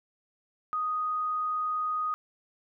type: tone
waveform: sine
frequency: 1244.5 Hz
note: D#6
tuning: in tune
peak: -27 dBFS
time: 0.73-2.14 s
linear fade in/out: 0 ms
effects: none